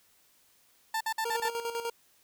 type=tone bursts; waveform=30% pulse; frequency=888 Hz; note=A5; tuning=16 cents sharp; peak=-26 dBFS; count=5; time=0.94-1.487 s; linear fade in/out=5 ms; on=67 ms; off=53 ms
type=tone with tremolo; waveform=25% pulse; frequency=466.2 Hz; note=A#4; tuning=in tune; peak=-27 dBFS; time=1.25-1.9 s; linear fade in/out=5 ms; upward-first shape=square; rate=10 Hz; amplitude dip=60%
effects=white hiss -65 dBFS RMS until 2.23 s